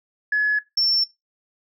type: tone pair in turn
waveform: sine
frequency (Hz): 1699 / 5410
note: G#6 / E8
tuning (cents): +39 / +44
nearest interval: octave + minor sixth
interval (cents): 2005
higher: second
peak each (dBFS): -16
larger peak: neither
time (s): 0.32-0.59 / 0.77-1.04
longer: neither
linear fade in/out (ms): 5
effects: noise-tail reverb RT60 0.2 s tail -20 dB re dry + tanh soft clip ceiling -12 dBFS